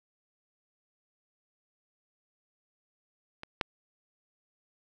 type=clicks; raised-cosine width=0.3 ms; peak=-24 / -11 dBFS; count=2; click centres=3.434 / 3.612 s; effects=none